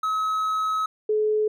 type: tone pair in turn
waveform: triangle / sine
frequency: 1282 / 427.8 Hz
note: E6 / A4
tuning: -49 / -49 cents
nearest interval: octave + perfect fifth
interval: 1900 cents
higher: first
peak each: -20 / -19 dBFS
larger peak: second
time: 0.03-0.86 / 1.09-1.48 s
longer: first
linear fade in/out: 5 ms
effects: none

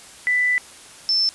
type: tone pair in turn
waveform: sine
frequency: 1987 / 5305 Hz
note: B6 / E8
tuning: +10 / +10 cents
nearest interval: octave + perfect fourth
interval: 1700 cents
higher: second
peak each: -16 dBFS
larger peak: neither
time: 0.27-0.58 / 1.09-1.29 s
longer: first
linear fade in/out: 0 ms
effects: white hiss -43 dBFS RMS until 1.34 s + resampled to 24000 Hz

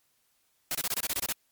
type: noise bursts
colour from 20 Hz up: white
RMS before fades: -30 dBFS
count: 10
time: 0.71-1.325 s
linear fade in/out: 2 ms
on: 39 ms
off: 25 ms
effects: white hiss -71 dBFS RMS until 1.51 s + MP3 96 kbps

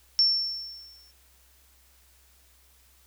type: tone with exponential decay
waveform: sine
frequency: 5420 Hz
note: E8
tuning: 47 cents sharp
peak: -16 dBFS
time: 0.19-1.11 s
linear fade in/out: 0 ms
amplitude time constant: 200 ms
effects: added 64 Hz sine -61 dBFS peak until 3.06 s + white hiss -61 dBFS RMS until 3.06 s

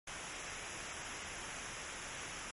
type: noise with comb filter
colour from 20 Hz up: pink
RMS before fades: -45 dBFS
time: 0.07-2.51 s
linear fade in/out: 5 ms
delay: 0.23 ms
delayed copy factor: -0.65
effects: low-pass 12000 Hz 12 dB/octave + MP3 48 kbps

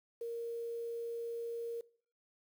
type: tone with quantisation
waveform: sine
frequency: 466.2 Hz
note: A#4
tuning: in tune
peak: -37 dBFS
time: 0.21-1.81 s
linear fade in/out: 5 ms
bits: 10
effects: noise-tail reverb RT60 0.5 s tail -21 dB re dry

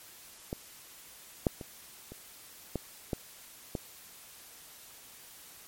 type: clicks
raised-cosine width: 2 ms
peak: -20 / -11 / -27 / -30 / -18 / -17 / -19 dBFS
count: 7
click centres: 0.529 / 1.468 / 1.612 / 2.12 / 2.757 / 3.132 / 3.752 s
effects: white hiss -52 dBFS RMS until 5.67 s + MP3 64 kbps

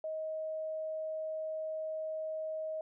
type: tone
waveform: sine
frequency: 630 Hz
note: D#5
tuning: 21 cents sharp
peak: -35 dBFS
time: 0.04-2.81 s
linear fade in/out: 2 ms
effects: none

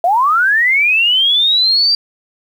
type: linear sweep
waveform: sine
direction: up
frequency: 659 to 4729 Hz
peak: -9 dBFS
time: 0.04-1.95 s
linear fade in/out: 2 ms
effects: 7-bit

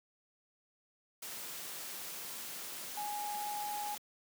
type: tone in noise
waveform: sine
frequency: 830.6 Hz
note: G#5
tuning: in tune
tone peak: -37 dBFS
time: 2.97-3.95 s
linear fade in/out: 5 ms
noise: white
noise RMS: -44 dBFS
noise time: 1.22-3.98 s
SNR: +4 dB
effects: high-pass 150 Hz 12 dB/octave

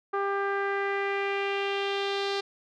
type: tone with low-pass filter sweep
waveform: sawtooth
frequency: 397.2 Hz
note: G4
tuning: 23 cents sharp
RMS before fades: -29 dBFS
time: 0.13-2.41 s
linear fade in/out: 10 ms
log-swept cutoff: 1300 to 4300 Hz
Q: 2.8
effects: none

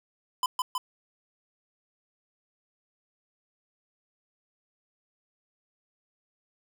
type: tone with echo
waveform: square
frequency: 1011 Hz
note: B5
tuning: 40 cents sharp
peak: -24 dBFS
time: 0.43-0.46 s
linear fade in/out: 2 ms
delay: 160 ms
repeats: 2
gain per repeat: -2 dB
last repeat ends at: 0.78 s
effects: none

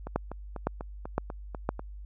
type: two click trains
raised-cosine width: 1 ms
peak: -23 / -12 dBFS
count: 8 / 4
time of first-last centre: 0.07-1.794 / 0.16-1.691 s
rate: 4.06 / 1.96 Hz
effects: added 50 Hz sine -40 dBFS peak until 2.05 s

